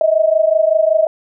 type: tone pair together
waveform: sine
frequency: 623.7 / 649 Hz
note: D#5 / E5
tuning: +4 / -27 cents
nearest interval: minor second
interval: 69 cents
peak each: -13 dBFS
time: 0.01-1.07 s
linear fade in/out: 2 ms
effects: none

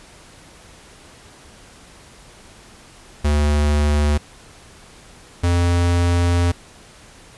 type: tone pair in turn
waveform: square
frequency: 73.9 / 87.04 Hz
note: D2 / F2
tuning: +11 / -5 cents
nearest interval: minor third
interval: 284 cents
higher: second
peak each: -15 dBFS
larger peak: neither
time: 3.24-4.18 / 5.43-6.52 s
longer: second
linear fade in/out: 10 ms
effects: pink hiss -45 dBFS RMS until 7.37 s + resampled to 24000 Hz

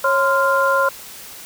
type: tone cluster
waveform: sine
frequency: 547 / 1036 / 1397 Hz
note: C#5 / C6 / F6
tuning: -23 / -17 / 0 cents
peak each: -18 dBFS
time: 0.04-0.89 s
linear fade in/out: 5 ms
effects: white hiss -37 dBFS RMS until 1.45 s

